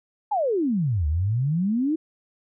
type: exponential two-way sweep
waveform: sine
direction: down then up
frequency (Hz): 880 to 72 to 328.2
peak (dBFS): -20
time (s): 0.31-1.96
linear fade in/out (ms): 10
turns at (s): 1.07
effects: none